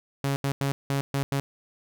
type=tone bursts at uneven times; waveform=sawtooth; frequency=138.59 Hz; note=C#3; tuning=in tune; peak=-20 dBFS; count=6; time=0.24-0.36 / 0.44-0.52 / 0.61-0.72 / 0.9-1.01 / 1.14-1.23 / 1.32-1.4 s; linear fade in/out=0 ms; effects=none